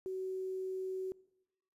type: tone with quantisation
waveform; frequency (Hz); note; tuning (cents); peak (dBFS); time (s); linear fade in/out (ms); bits
sine; 376.4; F#4; +30; -36; 0.06-1.12; 0; 11
effects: noise-tail reverb RT60 0.9 s tail -22 dB re dry + resampled to 32000 Hz